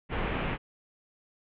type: low-pass noise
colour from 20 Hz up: pink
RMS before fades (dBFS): -31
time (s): 0.09-0.58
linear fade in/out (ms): 50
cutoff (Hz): 3000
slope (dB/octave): 48
effects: none